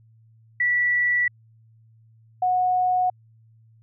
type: tone pair in turn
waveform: sine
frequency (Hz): 1954 / 731.9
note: B6 / F#5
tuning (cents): -19 / -19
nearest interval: octave + perfect fourth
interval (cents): 1700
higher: first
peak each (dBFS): -18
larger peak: neither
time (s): 0.6-1.28 / 2.42-3.1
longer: neither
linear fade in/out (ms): 5
effects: added 112 Hz sine -52 dBFS peak until 3.82 s